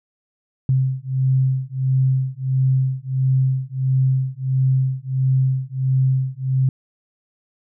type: beating tone pair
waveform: sine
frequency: 130.81 / 132.31 Hz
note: C3 / C3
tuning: 0 / +20 cents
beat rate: 1.5 Hz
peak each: -19 dBFS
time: 0.69-6.69 s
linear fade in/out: 2 ms
effects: none